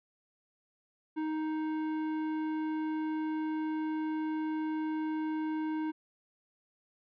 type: tone with tanh clipping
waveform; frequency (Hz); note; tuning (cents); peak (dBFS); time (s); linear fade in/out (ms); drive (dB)
sine; 312.1; D#4; +5; -33; 1.16-5.92; 20; 13
effects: none